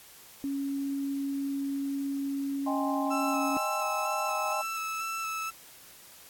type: tone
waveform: sine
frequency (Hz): 277.2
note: C#4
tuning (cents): 0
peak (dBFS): -29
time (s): 0.44-3.57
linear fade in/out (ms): 0
type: chord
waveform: sine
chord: Ab major seventh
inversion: second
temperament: equal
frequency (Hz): 622.3 / 784 / 830.6 / 1046.5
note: Eb5 / G5 / Ab5 / C6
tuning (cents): 0 / 0 / 0 / 0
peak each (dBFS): -35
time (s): 2.66-4.62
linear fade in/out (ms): 10
type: tone with vibrato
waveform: 30% pulse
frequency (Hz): 1318.5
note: E6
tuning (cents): 0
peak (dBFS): -29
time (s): 3.1-5.51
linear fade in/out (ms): 20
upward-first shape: square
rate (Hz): 2.1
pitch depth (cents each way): 13
effects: white hiss -52 dBFS RMS until 6.29 s + AAC 64 kbps